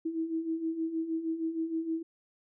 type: beating tone pair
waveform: sine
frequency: 320.3 / 326.7 Hz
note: E4 / E4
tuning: -50 / -15 cents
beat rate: 6.4 Hz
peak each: -37 / -31 dBFS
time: 0.05-2.03 s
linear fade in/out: 10 ms
effects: none